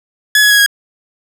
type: tone with pitch steps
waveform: sawtooth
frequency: 1700 / 1681.4 / 1663.1 / 1644.9 Hz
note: G#6 / G#6 / G#6 / G#6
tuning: +40 / +21 / +2 / -17 cents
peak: -3 dBFS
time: 0.35-0.662 s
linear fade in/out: 2 ms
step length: 78 ms
effects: none